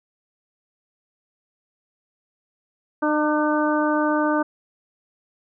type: harmonic tone with a mistuned harmonic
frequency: 302.3 Hz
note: D#4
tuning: 50 cents flat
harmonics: 1 / 2 / 3 / 4 / 5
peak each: -21 / -24 / -26 / -27 / -28 dBFS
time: 3.02-4.43 s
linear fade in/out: 10 ms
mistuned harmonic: 4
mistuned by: -20 cents
effects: none